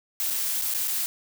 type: noise with dropouts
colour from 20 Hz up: blue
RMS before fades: -27 dBFS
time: 0.2-1.06 s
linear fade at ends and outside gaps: 0 ms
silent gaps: 0.302-0.306 / 0.614-0.62 / 0.739-0.747 / 0.876-0.88 s
effects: none